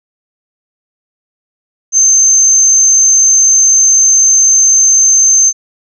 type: tone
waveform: sine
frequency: 6272 Hz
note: G8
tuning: in tune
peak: -4 dBFS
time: 1.92-5.53 s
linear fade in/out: 50 ms
effects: none